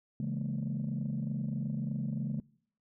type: chord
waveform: sine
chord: A# half-diminished seventh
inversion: first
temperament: just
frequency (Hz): 139.85 / 167.82 / 209.8 / 233.1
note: C#3 / E3 / G#3 / A#3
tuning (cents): +16 / +31 / +18 / 0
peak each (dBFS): -34 / -39 / -35 / -39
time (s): 0.2-2.4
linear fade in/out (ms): 2
effects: noise-tail reverb RT60 0.6 s tail -24 dB re dry + tanh soft clip ceiling -26 dBFS